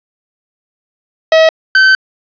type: tone pair in turn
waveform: 45% pulse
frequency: 641 / 1537.4 Hz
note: E5 / G6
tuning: -49 / -34 cents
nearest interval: octave + minor third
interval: 1515 cents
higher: second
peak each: -4 dBFS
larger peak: neither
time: 1.32-1.49 / 1.75-1.95 s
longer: second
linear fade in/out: 2 ms
effects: resampled to 11025 Hz + 7-bit